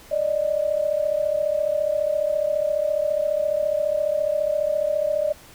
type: tone pair together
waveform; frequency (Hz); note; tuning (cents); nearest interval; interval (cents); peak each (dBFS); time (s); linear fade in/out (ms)
sine; 582 / 616.6; D5 / D#5; -16 / -16; minor second; 100; -23 / -22; 0.11-5.33; 10
effects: pink hiss -47 dBFS RMS until 5.54 s